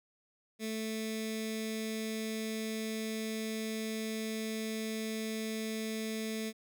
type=tone with notch filter; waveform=15% pulse; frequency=220 Hz; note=A3; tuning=in tune; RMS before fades=-37 dBFS; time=0.59-6.53 s; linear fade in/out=50 ms; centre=890 Hz; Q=0.53; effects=none